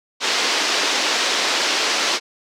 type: band-pass noise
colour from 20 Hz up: white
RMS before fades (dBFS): -20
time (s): 0.2-2.2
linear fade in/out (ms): 50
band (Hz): 280 to 5500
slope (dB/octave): 24
effects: none

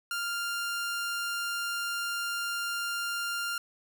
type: tone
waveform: sawtooth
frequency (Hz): 1396.9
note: F6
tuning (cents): 0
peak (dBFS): -27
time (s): 0.11-3.58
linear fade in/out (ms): 2
effects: 11-bit

